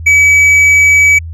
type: tone with tanh clipping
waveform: triangle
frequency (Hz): 2284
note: D7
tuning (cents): -49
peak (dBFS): -5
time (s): 0.06-1.19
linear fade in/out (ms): 10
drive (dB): 10
effects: added 82 Hz sine -21 dBFS peak until 1.33 s